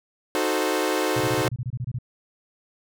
sawtooth chord, D# diminished seventh, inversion none, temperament equal, 311.1 / 370 / 440 / 523.3 Hz, D#4 / F#4 / A4 / C5, 0 / 0 / 0 / 0 cents, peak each -23 / -23 / -24 / -24 dBFS, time 0.35-1.48 s, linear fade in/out 0 ms
sine tone bursts, 123.47 Hz, B2, in tune, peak -25 dBFS, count 12, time 1.16-1.987 s, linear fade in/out 5 ms, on 46 ms, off 25 ms
effects none

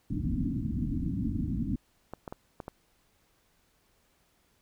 white low-pass noise, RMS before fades -31 dBFS, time 0.1-1.76 s, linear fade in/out 5 ms, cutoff 300 Hz, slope 96 dB/octave
clicks, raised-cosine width 1 ms, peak -24 dBFS, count 5, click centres 2.136 / 2.278 / 2.325 / 2.602 / 2.681 s
effects pink hiss -69 dBFS RMS until 4.61 s

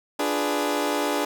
20% pulse chord, D diminished seventh, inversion none, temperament equal, 293.7 / 349.2 / 415.3 / 493.9 Hz, D4 / F4 / Ab4 / Cb5, 0 / 0 / 0 / 0 cents, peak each -21 / -27 / -23 / -26 dBFS, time 0.19-1.25 s, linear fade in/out 5 ms, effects none

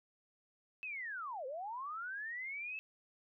sine linear two-way sweep, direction down then up, 2637 to 493.9 to 2637 Hz, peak -40 dBFS, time 0.83-2.79 s, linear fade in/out 0 ms, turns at 1.46 s, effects none

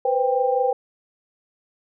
sine tone cluster, 492.1 / 517 / 792 Hz, B4 / C5 / G5, -6 / -21 / +18 cents, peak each -22 dBFS, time 0.05-0.73 s, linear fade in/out 5 ms, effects none

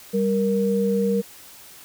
sine tone pair together, 196.6 / 468.4 Hz, G3 / A#4, +5 / +8 cents, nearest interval octave + minor third, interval 1503 cents, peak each -21 dBFS, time 0.13-1.22 s, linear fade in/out 20 ms, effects white hiss -45 dBFS RMS until 1.84 s

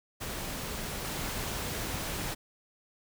pink noise with level steps, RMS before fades -37 / -35 dBFS, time 0.2-2.35 s, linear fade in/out 20 ms, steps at 1.04 s, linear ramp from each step 10 ms, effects none

